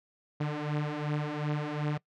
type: beating tone pair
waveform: sawtooth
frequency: 147.6 / 150.3 Hz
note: D3 / D3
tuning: +9 / +40 cents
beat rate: 2.7 Hz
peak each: -30 / -28 dBFS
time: 0.4-1.98 s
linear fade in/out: 10 ms
effects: noise-tail reverb RT60 0.1 s tail -22 dB re dry + low-pass 3000 Hz 12 dB/octave